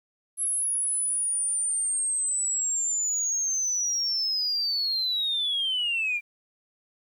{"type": "linear sweep", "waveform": "sine", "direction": "down", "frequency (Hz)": [10910, 2349], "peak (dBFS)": -23, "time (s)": [0.37, 6.21], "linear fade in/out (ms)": 50, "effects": ["tanh soft clip ceiling -20 dBFS", "10-bit"]}